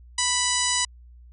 harmonic tone, 987.8 Hz, B5, in tune, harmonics 1 / 2 / 3 / 4 / 5 / 6 / 7 / 8 / 9, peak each -30 / -30 / -30 / -30 / -30 / -30 / -30 / -30 / -30 dBFS, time 0.18-0.85 s, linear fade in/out 5 ms, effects added 60 Hz sine -45 dBFS peak until 1.32 s

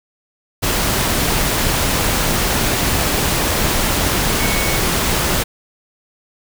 sine tone in noise, 2217 Hz, C#7, in tune, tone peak -24 dBFS, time 4.39-4.79 s, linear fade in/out 20 ms, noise pink, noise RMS -17 dBFS, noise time 0.62-5.44 s, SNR -10 dB, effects none

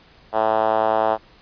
5% pulse tone with band-pass filter, 110 Hz, A2, in tune, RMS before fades -19 dBFS, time 0.32-1.18 s, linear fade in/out 50 ms, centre 710 Hz, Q 2.4, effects pink hiss -51 dBFS RMS until 1.41 s + resampled to 11025 Hz

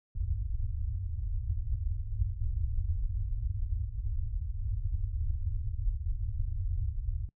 pink low-pass noise, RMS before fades -32 dBFS, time 0.15-7.29 s, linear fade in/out 2 ms, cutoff 110 Hz, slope 96 dB/octave, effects noise-tail reverb RT60 0.1 s tail -25 dB re dry

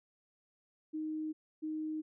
sine tone pair in turn, 311.1 / 311.1 Hz, D#4 / D#4, 0 / 0 cents, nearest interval unison, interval 0 cents, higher neither, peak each -35 / -35 dBFS, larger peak neither, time 0.93-1.33 / 1.62-2.02 s, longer neither, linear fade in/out 20 ms, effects none

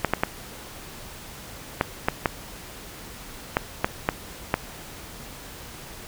clicks, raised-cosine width 0.5 ms, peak -4 dBFS, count 10, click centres 0.047 / 0.136 / 0.235 / 1.811 / 2.085 / 2.258 / 3.569 / 3.845 / 4.089 / 4.541 s, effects pink hiss -41 dBFS RMS until 6.07 s

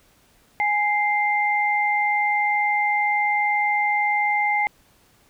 sine tone pair together, 830.6 / 2093 Hz, G#5 / C7, 0 / 0 cents, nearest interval octave + major third, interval 1600 cents, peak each -21 dBFS, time 0.6-4.67 s, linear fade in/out 0 ms, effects pink hiss -58 dBFS RMS until 5.29 s

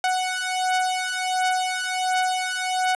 sawtooth beating tone pair, 740 / 741.4 Hz, F#5 / F#5, 0 / +3 cents, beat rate 1.4 Hz, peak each -21 / -21 dBFS, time 0.04-2.95 s, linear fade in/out 2 ms, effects resampled to 24000 Hz + 9-bit

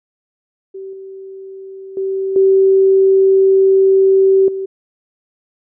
sine tone with level steps, 385.3 Hz, G4, 30 cents flat, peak -26 / -29 / -16 / -7 / -19 dBFS, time 0.74-4.66 s, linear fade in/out 10 ms, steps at 0.93 / 1.97 / 2.36 / 4.48 s, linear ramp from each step 2 ms, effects none

